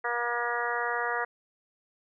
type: harmonic tone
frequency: 238.8 Hz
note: A#3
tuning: 42 cents sharp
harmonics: 2 / 3 / 4 / 5 / 6 / 7 / 8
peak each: -35 / -35 / -35 / -35 / -35 / -35 / -35 dBFS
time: 0.04-1.25 s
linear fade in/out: 10 ms
effects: none